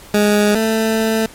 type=tone pair in turn; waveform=20% pulse; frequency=207.7 / 221.6 Hz; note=G#3 / A3; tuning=0 / +13 cents; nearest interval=minor second; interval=113 cents; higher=second; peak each=-6 / -9 dBFS; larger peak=first; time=0.14-0.55 / 0.55-1.26 s; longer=second; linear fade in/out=2 ms; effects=pink hiss -40 dBFS RMS until 1.34 s + MP3 64 kbps